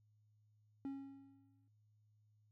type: tone with exponential decay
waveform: triangle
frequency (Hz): 273.8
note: C#4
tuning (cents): -21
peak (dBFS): -38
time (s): 0.85-1.68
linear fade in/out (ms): 1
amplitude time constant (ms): 180
effects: added 106 Hz sine -70 dBFS peak until 2.51 s